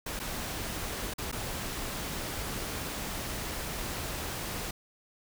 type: noise with dropouts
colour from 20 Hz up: pink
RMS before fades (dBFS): -36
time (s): 0.06-4.71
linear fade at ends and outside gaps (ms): 5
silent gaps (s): 0.193-0.198 / 1.138-1.182 / 1.316-1.325
effects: none